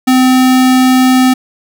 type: tone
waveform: square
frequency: 257 Hz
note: C4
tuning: 31 cents flat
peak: -6 dBFS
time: 0.07-1.34 s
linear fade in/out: 10 ms
effects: none